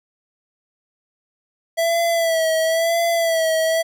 square tone with vibrato, 659.3 Hz, E5, in tune, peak -17 dBFS, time 1.77-3.83 s, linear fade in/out 20 ms, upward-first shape sine, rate 0.98 Hz, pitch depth 48 cents each way, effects none

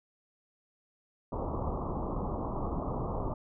pink low-pass noise, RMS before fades -34 dBFS, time 1.32-3.34 s, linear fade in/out 5 ms, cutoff 1200 Hz, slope 96 dB/octave, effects none

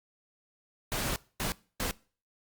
pink noise bursts at uneven times, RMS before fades -32 dBFS, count 3, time 0.92-1.16 / 1.4-1.52 / 1.8-1.91 s, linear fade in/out 0 ms, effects noise-tail reverb RT60 0.4 s tail -22 dB re dry + Opus 48 kbps

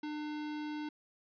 square tone, 300 Hz, D4, 37 cents sharp, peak -38 dBFS, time 0.03-0.89 s, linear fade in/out 5 ms, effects resampled to 11025 Hz

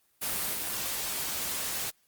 white noise with level steps, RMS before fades -31 / -33 dBFS, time 0.21-1.91 s, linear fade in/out 20 ms, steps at 0.53 s, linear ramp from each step 2 ms, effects white hiss -69 dBFS RMS until 2.07 s + Opus 24 kbps

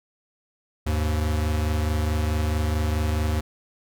square tone pair together, 76.8 / 101.43 Hz, D#2 / G#2, -22 / -40 cents, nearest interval perfect fourth, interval 482 cents, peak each -23 / -29 dBFS, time 0.86-3.41 s, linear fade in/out 10 ms, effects none

